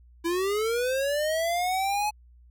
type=linear sweep; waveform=square; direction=up; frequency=329.6 to 852 Hz; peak=-25 dBFS; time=0.24-2.11 s; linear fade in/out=20 ms; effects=added 60 Hz sine -51 dBFS peak until 2.5 s